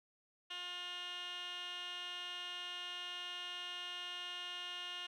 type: tone with band-pass filter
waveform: 15% pulse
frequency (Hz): 355.8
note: F4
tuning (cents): +32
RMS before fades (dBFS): -45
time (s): 0.5-5.07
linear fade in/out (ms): 10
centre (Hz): 2700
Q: 8.8
effects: none